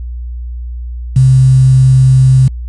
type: tone with quantisation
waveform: sine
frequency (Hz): 130.81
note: C3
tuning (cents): 0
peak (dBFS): -3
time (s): 1.16-2.48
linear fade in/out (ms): 5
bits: 5
effects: added 60 Hz sine -19 dBFS peak until 2.68 s + resampled to 24000 Hz